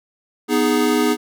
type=chord; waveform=square; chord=G# minor; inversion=first; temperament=equal; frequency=246.9 / 311.1 / 415.3 Hz; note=B3 / D#4 / G#4; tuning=0 / 0 / 0 cents; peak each=-20 dBFS; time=0.48-1.17 s; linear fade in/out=50 ms; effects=none